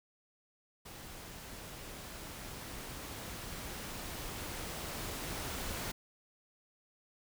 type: noise with level ramp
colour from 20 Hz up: pink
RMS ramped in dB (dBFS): -49 to -39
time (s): 0.85-5.92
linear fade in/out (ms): 10
effects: none